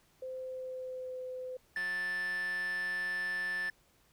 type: tone with pitch glide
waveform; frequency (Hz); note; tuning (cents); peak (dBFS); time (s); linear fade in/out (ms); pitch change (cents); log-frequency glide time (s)
sine; 517 to 509.6; C5 to C5; -21 to -46; -38; 0.22-1.57; 5; -25; 0.38-1.21
type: tone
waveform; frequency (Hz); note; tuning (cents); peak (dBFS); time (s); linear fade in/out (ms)
triangle; 1760; A6; 0; -31; 1.76-3.7; 2
type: click train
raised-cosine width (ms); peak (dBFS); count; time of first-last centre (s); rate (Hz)
0.3; -32; 350; 1.77-3.688; 182
effects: pink hiss -68 dBFS RMS until 4.12 s